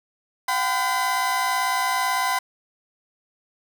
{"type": "tone cluster", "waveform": "30% pulse", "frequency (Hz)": [719, 777, 1013], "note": ["F#5", "G5", "B5"], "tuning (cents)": [-50, -16, 44], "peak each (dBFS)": [-27, -24, -20], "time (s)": [0.48, 2.39], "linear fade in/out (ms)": 5, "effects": []}